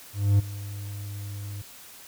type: tone with ADSR envelope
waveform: triangle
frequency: 101.1 Hz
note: G#2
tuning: 46 cents flat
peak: -13 dBFS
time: 0.13-1.62 s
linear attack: 260 ms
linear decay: 16 ms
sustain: -18 dB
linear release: 7 ms
effects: white hiss -47 dBFS RMS until 2.07 s